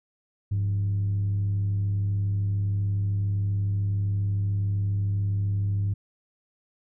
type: tone with frequency modulation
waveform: sine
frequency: 100.7 Hz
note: G2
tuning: 47 cents sharp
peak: -21 dBFS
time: 0.51-5.94 s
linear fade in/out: 10 ms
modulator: 72.8 Hz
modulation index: 0.24
effects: tanh soft clip ceiling -20 dBFS